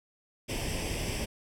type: noise with comb filter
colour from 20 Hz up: pink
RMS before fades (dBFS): -33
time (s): 0.48-1.26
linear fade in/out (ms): 20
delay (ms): 0.37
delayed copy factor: +0.75
effects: low-pass 11000 Hz 12 dB/octave